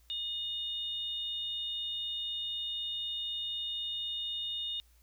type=tone pair together; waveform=sine; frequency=2900 / 3656 Hz; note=F#7 / A#7; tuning=-35 / -34 cents; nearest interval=major third; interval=401 cents; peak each=-40 / -35 dBFS; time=0.1-4.8 s; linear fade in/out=0 ms; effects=added 58 Hz sine -61 dBFS peak until 5.02 s + white hiss -69 dBFS RMS until 5.02 s